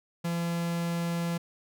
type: tone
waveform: 45% pulse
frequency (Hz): 170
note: F3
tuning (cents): -46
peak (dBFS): -28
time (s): 0.24-1.38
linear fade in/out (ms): 10
effects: none